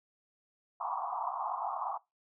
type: band-pass noise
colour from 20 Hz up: pink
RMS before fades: -36 dBFS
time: 0.8-1.98 s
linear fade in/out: 10 ms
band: 700 to 1200 Hz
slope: 96 dB/octave
effects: noise-tail reverb RT60 0.2 s tail -21 dB re dry